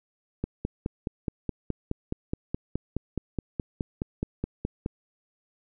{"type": "click train", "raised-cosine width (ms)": 3, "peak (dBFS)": -15, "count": 22, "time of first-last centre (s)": [0.44, 4.861], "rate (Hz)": 4.75, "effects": []}